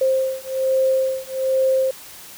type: beating tone pair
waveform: sine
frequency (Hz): 526 / 527.2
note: C5 / C5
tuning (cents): +9 / +13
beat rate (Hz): 1.2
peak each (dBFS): -20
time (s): 0.01-1.91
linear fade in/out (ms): 5
effects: white hiss -40 dBFS RMS until 2.37 s